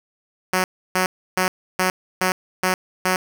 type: tone bursts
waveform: 5% pulse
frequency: 185 Hz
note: F#3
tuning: in tune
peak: -6 dBFS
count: 7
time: 0.53-3.16 s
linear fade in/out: 2 ms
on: 110 ms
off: 310 ms
effects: none